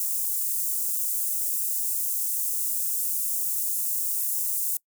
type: high-pass noise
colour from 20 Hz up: white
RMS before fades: -27 dBFS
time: 0-4.77 s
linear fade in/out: 2 ms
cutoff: 7700 Hz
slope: 24 dB/octave
effects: noise-tail reverb RT60 0.1 s tail -24 dB re dry